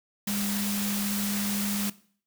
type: tone in noise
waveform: sine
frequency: 203 Hz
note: G#3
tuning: 39 cents flat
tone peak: -29 dBFS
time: 0.27-1.9 s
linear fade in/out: 5 ms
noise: white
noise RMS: -32 dBFS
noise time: 0.27-1.9 s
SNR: 0 dB
effects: noise-tail reverb RT60 0.5 s tail -19 dB re dry